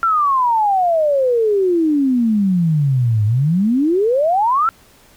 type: exponential two-way sweep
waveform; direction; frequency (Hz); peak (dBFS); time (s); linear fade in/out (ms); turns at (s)
sine; down then up; 1378 to 102.6 to 1378; -12; 0.03-4.69; 0; 3.25
effects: pink hiss -49 dBFS RMS until 5.16 s